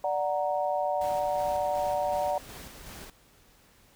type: chord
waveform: sine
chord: D augmented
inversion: none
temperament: equal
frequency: 587.3 / 740 / 932.3 Hz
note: D5 / F#5 / A#5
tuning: 0 / 0 / 0 cents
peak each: -29 / -29 / -33 dBFS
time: 0.04-2.38 s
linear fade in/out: 2 ms
type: noise with tremolo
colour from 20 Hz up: pink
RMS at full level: -44 dBFS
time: 1.01-3.1 s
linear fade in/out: 2 ms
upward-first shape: square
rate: 2.7 Hz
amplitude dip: 30%
effects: pink hiss -60 dBFS RMS until 3.95 s